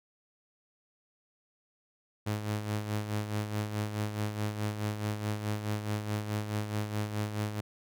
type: tone with tremolo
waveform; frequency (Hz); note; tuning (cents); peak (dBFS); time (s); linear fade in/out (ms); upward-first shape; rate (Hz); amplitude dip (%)
sawtooth; 105.5; G#2; +28; -25; 2.26-7.61; 10; sine; 4.7; 60
effects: none